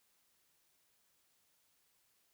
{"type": "silence", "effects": ["white hiss -75 dBFS RMS until 2.33 s"]}